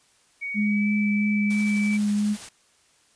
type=tone with pitch glide; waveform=sine; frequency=2242 to 2309 Hz; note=C#7 to D7; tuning=+19 to -30 cents; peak=-28 dBFS; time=0.41-1.98 s; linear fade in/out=20 ms; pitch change=+51 cents; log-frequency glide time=0.61-0.87 s
type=tone with vibrato; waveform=sine; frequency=207.7 Hz; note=G#3; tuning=in tune; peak=-20 dBFS; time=0.54-2.37 s; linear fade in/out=50 ms; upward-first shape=sine; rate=3 Hz; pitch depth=12 cents each way
type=noise with tremolo; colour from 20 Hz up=white; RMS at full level=-38 dBFS; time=1.5-2.49 s; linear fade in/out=5 ms; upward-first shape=triangle; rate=12 Hz; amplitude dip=35%
effects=white hiss -61 dBFS RMS until 3.15 s + resampled to 22050 Hz